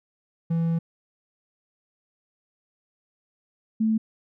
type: tone pair in turn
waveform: triangle / sine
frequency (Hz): 165.9 / 220.2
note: E3 / A3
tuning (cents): +11 / +2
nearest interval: perfect fourth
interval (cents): 491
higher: second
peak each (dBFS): -19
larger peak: neither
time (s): 0.5-0.79 / 3.8-3.98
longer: first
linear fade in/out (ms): 10
effects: none